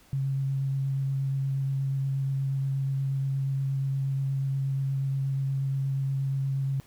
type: tone with vibrato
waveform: sine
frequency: 136 Hz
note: C#3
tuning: 33 cents flat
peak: -25 dBFS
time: 0.13-6.8 s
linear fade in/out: 0 ms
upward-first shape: sine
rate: 8.4 Hz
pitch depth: 11 cents each way
effects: pink hiss -58 dBFS RMS until 6.86 s